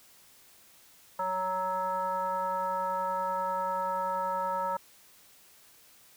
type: tone with frequency modulation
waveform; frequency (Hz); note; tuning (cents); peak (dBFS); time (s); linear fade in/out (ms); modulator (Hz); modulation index
sine; 932.3; A#5; 0; -28; 1.19-4.77; 5; 375; 0.96
effects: white hiss -58 dBFS RMS until 6.16 s